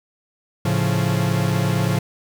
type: chord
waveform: 45% pulse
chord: A augmented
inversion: none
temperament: equal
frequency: 110 / 138.59 / 174.61 Hz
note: A2 / C#3 / E#3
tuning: 0 / 0 / 0 cents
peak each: -22 dBFS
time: 0.65-1.99 s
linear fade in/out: 5 ms
effects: 8-bit